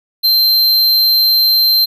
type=tone; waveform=square; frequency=4132 Hz; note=C8; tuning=22 cents flat; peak=-9 dBFS; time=0.23-1.86 s; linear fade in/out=20 ms; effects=none